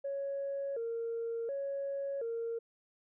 sine tone with vibrato, 506 Hz, B4, 42 cents sharp, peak -33 dBFS, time 0.04-2.59 s, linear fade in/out 10 ms, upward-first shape square, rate 0.69 Hz, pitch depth 160 cents each way, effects tanh soft clip ceiling -30 dBFS

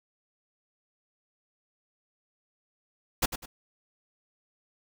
pink noise with echo, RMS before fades -24 dBFS, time 3.22-3.26 s, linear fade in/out 10 ms, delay 100 ms, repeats 2, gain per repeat -10 dB, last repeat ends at 3.46 s, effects none

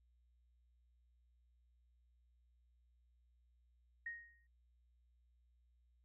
sine tone with exponential decay, 1868 Hz, A#6, 3 cents sharp, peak -40 dBFS, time 4.06-4.47 s, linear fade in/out 5 ms, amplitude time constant 87 ms, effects added 60 Hz sine -70 dBFS peak until 6.04 s

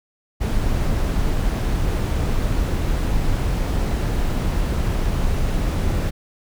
brown noise, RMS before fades -20 dBFS, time 0.4-6.11 s, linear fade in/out 20 ms, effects none

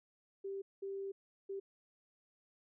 sine tone bursts at uneven times, 392 Hz, G4, in tune, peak -39 dBFS, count 3, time 0.44-0.62 / 0.82-1.12 / 1.49-1.6 s, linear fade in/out 10 ms, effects none

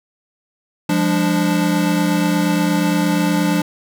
square chord, D diminished, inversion first, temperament equal with one note detuned, 174.61 / 203.1 / 293.7 Hz, F3 / Ab3 / D4, 0 / -38 / 0 cents, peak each -19 / -22 / -19 dBFS, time 0.89-3.62 s, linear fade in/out 5 ms, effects none

